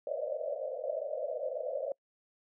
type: band-pass noise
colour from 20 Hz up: pink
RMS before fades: -36 dBFS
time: 0.07-1.92 s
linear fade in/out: 2 ms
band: 510 to 640 Hz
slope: 96 dB/octave
effects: noise-tail reverb RT60 0.1 s tail -26 dB re dry